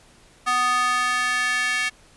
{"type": "tone with high-pass filter sweep", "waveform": "square", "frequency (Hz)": 248.3, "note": "B3", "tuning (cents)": 9, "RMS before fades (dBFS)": -22, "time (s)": [0.46, 1.9], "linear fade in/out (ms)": 20, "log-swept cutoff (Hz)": [1100, 2000], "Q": 3.1, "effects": ["pink hiss -53 dBFS RMS until 2.16 s", "resampled to 24000 Hz"]}